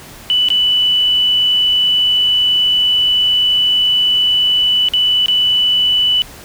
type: tone with dropouts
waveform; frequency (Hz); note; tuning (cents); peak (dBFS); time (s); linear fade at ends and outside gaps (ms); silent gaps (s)
sine; 2977; F#7; +10; -10; 0.3-6.22; 0; 0.486-0.503 / 4.886-4.936 / 5.26-5.283
effects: pink hiss -36 dBFS RMS until 6.44 s